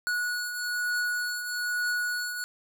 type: beating tone pair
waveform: square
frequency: 1461 / 1462.1 Hz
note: F#6 / F#6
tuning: -22 / -21 cents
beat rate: 1.1 Hz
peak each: -37 / -29 dBFS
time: 0.07-2.44 s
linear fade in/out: 0 ms
effects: none